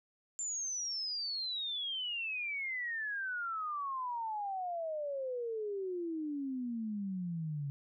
sine exponential sweep, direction down, 7290 to 138.59 Hz, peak -35 dBFS, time 0.39-7.7 s, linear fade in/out 0 ms, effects none

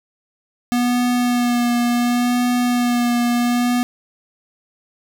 square tone with vibrato, 242.7 Hz, B3, 30 cents flat, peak -16 dBFS, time 0.72-3.83 s, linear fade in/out 0 ms, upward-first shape sine, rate 0.7 Hz, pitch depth 20 cents each way, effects none

